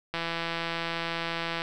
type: click train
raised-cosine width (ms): 0.3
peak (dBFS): -15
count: 248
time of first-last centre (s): 0.14-1.619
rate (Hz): 167
effects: none